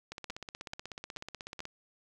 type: two click trains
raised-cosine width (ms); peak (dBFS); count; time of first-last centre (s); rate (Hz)
0.2; -22 / -24; 4 / 26; 0.3-1.604 / 0.12-1.654; 2.3 / 16.3
effects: none